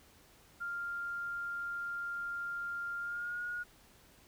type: tone with pitch glide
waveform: sine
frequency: 1396.9 to 1439.5 Hz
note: F6 to F#6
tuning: 0 to -48 cents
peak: -36 dBFS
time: 0.6-3.64 s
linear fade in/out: 20 ms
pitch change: +52 cents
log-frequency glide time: 3-3.41 s
effects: pink hiss -62 dBFS RMS until 4.27 s